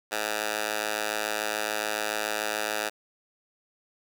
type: tone with high-pass filter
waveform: 10% pulse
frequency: 107 Hz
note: A2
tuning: 48 cents flat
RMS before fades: -30 dBFS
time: 0.11-2.9 s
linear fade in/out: 20 ms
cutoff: 800 Hz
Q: 0.75
effects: none